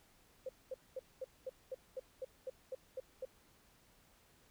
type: tone bursts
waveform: sine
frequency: 520 Hz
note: C5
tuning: 11 cents flat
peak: -39 dBFS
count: 12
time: 0.46-3.252 s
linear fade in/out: 5 ms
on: 31 ms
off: 220 ms
effects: pink hiss -68 dBFS RMS until 4.5 s